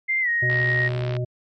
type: tone with pitch glide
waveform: sine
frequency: 2093 to 1875.5 Hz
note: C7 to A#6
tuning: 0 to +10 cents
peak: -19 dBFS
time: 0.08-0.89 s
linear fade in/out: 20 ms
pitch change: -190 cents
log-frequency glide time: 0.21-0.29 s
type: harmonic tone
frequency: 123.47 Hz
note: B2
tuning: in tune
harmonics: 1 / 3 / 5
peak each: -23 / -32 / -33 dBFS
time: 0.42-1.25 s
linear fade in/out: 10 ms
type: click train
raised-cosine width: 0.3 ms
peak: -17 dBFS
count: 47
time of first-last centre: 0.5-1.167 s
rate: 69 Hz
effects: MP3 48 kbps